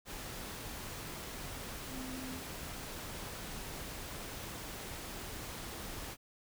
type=tone in noise; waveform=sine; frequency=258.6 Hz; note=C4; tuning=20 cents flat; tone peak=-43 dBFS; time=1.89-2.42 s; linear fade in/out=50 ms; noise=pink; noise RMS=-44 dBFS; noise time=0.05-6.17 s; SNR=-2 dB; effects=none